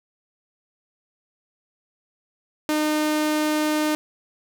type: tone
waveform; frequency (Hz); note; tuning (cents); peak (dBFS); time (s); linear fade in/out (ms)
sawtooth; 305; D#4; -34; -16; 2.69-3.95; 0
effects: none